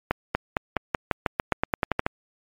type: accelerating click train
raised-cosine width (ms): 0.5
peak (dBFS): -6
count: 15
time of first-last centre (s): 0.11-2.065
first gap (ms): 240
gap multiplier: 0.91
effects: MP3 96 kbps